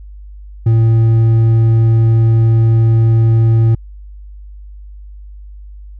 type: tone with hard clipping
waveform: triangle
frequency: 113.2 Hz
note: A2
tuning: 50 cents sharp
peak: -8 dBFS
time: 0.66-3.75 s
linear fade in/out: 5 ms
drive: 7 dB
effects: added 50 Hz sine -30 dBFS peak until 5.99 s